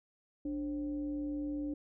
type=tone with frequency modulation; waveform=sine; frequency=293.7 Hz; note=D4; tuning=in tune; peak=-34 dBFS; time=0.45-1.74 s; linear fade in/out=5 ms; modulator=240 Hz; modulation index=0.41; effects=none